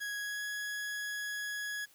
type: tone with pitch glide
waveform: 40% pulse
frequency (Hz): 1661.2 to 1674.7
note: G#6 to G#6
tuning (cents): 0 to +14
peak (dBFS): -35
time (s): 0-1.86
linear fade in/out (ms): 20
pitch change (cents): +14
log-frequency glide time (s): 0.18-0.43
effects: white hiss -63 dBFS RMS until 1.94 s